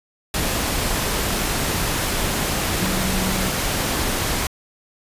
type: tone in noise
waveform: sine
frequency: 187.3 Hz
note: F#3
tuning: 21 cents sharp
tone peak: -25 dBFS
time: 2.81-3.51 s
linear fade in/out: 2 ms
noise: pink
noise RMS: -22 dBFS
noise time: 0.34-4.47 s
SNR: -6 dB
effects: resampled to 32000 Hz